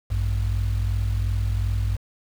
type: tone pair together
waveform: sine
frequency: 56.26 / 99 Hz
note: A1 / G2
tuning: +39 / +18 cents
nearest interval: minor seventh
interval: 979 cents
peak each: -22 dBFS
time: 0.1-1.97 s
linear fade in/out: 20 ms
effects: tanh soft clip ceiling -16 dBFS + 7-bit